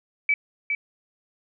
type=tone with echo; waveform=sine; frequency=2299 Hz; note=D7; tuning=37 cents flat; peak=-17 dBFS; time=0.29-0.34 s; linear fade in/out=2 ms; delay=410 ms; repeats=1; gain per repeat=-5 dB; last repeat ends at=0.75 s; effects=none